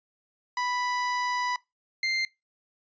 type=tone pair in turn; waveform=30% pulse; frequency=987.8 / 2093 Hz; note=B5 / C7; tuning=0 / 0 cents; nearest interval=octave + minor second; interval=1300 cents; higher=second; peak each=-24 / -22 dBFS; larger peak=second; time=0.57-1.56 / 2.03-2.25 s; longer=first; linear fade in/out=2 ms; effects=noise-tail reverb RT60 0.2 s tail -21 dB re dry + resampled to 16000 Hz